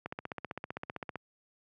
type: click train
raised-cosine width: 0.5 ms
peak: -22 dBFS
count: 18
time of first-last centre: 0.06-1.157 s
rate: 15.5 Hz
effects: high-pass 100 Hz 12 dB/octave